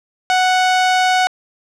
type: tone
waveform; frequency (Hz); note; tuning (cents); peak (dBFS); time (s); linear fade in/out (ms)
sawtooth; 740; F#5; 0; -8; 0.3-1.27; 0
effects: low-pass 6000 Hz 12 dB/octave

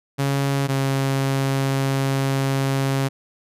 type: tone pair in turn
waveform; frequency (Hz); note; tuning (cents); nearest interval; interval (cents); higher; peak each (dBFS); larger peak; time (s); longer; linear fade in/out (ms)
sawtooth; 138.59 / 135.82; C#3 / C#3; 0 / -35; unison; 35; first; -15; neither; 0.18-0.68 / 0.68-3.09; second; 20
effects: resampled to 32000 Hz

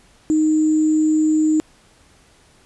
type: tone with sample-and-hold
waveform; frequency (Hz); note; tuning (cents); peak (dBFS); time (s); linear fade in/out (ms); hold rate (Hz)
sine; 310.2; D#4; -5; -13; 0.3-1.6; 0; 7350
effects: pink hiss -53 dBFS RMS until 2.65 s + resampled to 24000 Hz

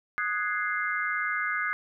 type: chord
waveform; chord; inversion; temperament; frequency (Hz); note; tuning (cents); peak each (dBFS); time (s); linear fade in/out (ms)
sine; Ab dominant seventh; second; equal; 1244.5 / 1480 / 1661.2 / 2093; Eb6 / Gb6 / Ab6 / C7; 0 / 0 / 0 / 0; -32; 0.18-1.73; 0
effects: none

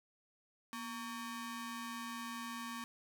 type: ring-modulated tone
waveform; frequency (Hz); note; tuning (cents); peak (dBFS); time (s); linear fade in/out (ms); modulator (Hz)
sawtooth; 683; F5; -39; -35; 0.73-2.84; 0; 444
effects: none

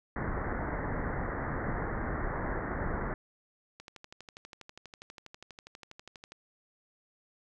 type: low-pass noise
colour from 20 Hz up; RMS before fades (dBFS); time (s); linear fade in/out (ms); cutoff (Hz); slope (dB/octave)
pink; -34; 0.16-3.14; 2; 2000; 96
type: click train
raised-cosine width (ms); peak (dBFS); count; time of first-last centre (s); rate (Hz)
0.2; -29; 32; 3.8-6.32; 12.3
effects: none

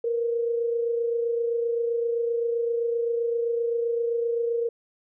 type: tone pair together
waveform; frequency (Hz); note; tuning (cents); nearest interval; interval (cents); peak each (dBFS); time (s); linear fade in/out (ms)
sine; 466.2 / 493.9; A#4 / B4; 0 / 0; minor second; 100; -23 / -34; 0.04-4.69; 5
effects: none

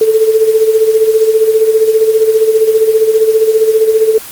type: tone with tremolo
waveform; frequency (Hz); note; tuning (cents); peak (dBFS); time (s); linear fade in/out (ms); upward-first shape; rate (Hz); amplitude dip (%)
sine; 440; A4; 0; -3; 0.01-4.18; 2; sine; 15; 65
effects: white hiss -28 dBFS RMS until 4.31 s + Opus 24 kbps

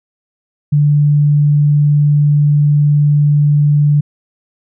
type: tone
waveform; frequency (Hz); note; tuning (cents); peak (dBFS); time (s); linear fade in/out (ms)
sine; 146.83; D3; 0; -7; 0.72-4.01; 10
effects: none

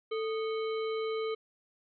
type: harmonic tone with a mistuned harmonic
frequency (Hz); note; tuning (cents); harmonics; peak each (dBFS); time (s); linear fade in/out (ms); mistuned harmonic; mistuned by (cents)
442.5; A4; +10; 1 / 3 / 5 / 7 / 9; -31 / -41 / -45 / -48 / -50; 0.11-1.35; 10; 3; -120
effects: none

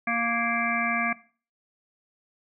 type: harmonic tone with a mistuned harmonic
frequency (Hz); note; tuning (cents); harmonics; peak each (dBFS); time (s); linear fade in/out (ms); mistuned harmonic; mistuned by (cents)
233.1; A#3; 0; 1 / 3 / 5 / 7 / 9 / 10; -31 / -31 / -31 / -31 / -31 / -31; 0.07-1.13; 5; 7; +17
effects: noise-tail reverb RT60 0.4 s tail -18 dB re dry

